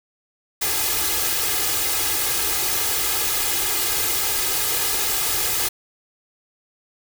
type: noise with comb filter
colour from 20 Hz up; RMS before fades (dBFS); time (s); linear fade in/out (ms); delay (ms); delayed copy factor
white; -22; 0.61-5.69; 10; 2.4; +0.8
effects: none